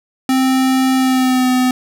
square tone with pitch glide, 261.6 to 253.7 Hz, C4 to B3, 0 to +47 cents, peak -12 dBFS, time 0.29-1.71 s, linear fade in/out 2 ms, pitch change -53 cents, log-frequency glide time 0.96-1.49 s, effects none

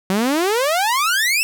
sawtooth exponential sweep, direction up, 182.9 to 2728 Hz, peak -12 dBFS, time 0.1-1.43 s, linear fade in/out 0 ms, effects none

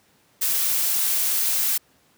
blue noise, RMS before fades -22 dBFS, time 0.41-1.78 s, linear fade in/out 10 ms, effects pink hiss -60 dBFS RMS until 2.17 s + high-pass 100 Hz 12 dB/octave

